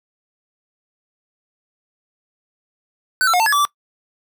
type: tone with pitch steps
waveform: square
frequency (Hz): 1513 / 1340 / 720 / 893 / 1696 / 1155 / 1165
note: F#6 / E6 / F#5 / A5 / G#6 / D6 / D6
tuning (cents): +38 / +28 / -47 / +25 / +36 / -29 / -14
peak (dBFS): -14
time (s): 3.21-3.651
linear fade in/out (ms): 0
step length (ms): 63
effects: noise-tail reverb RT60 0.1 s tail -20 dB re dry